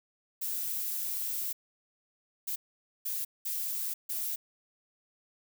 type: noise bursts at uneven times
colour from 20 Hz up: violet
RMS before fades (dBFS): -34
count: 5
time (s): 0.41-1.53 / 2.47-2.56 / 3.05-3.25 / 3.45-3.94 / 4.09-4.36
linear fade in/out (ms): 10
effects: none